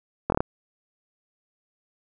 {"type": "slowing click train", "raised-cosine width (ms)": 1, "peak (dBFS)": -8, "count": 5, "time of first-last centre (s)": [0.3, 0.405], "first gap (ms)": 22, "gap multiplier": 1.12, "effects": []}